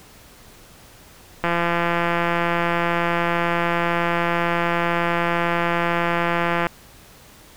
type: click train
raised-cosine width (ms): 0.5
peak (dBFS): -6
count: 895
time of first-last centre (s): 1.44-6.668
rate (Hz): 171
effects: pink hiss -47 dBFS RMS until 7.56 s